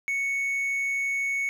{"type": "tone", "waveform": "triangle", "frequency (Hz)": 2217, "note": "C#7", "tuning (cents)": 0, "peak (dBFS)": -23, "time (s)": [0.08, 1.49], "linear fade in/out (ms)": 0, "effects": []}